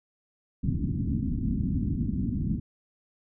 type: low-pass noise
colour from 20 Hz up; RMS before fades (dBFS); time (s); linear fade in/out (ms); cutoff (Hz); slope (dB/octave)
white; -28; 0.63-2.6; 10; 270; 48
effects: none